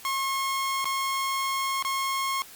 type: tone with dropouts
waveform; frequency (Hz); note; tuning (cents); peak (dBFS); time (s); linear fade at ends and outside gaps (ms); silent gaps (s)
sawtooth; 1080; C#6; -45; -22; 0.05-2.42; 0; 0.844-0.855 / 1.825-1.849
effects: white hiss -47 dBFS RMS until 2.55 s + Opus 48 kbps